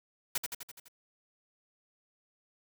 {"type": "noise with echo", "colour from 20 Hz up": "white", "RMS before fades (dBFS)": -31, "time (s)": [0.35, 0.38], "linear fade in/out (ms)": 5, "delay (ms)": 84, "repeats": 6, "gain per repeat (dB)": -4, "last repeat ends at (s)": 0.884, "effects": []}